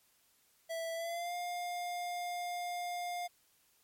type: tone with pitch glide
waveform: square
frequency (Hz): 659.3 to 706.6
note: E5 to F5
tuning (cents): 0 to +20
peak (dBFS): -37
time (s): 0.69-3.28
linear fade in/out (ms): 20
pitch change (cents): +120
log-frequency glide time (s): 0.94-1.34
effects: white hiss -70 dBFS RMS until 3.83 s + MP3 64 kbps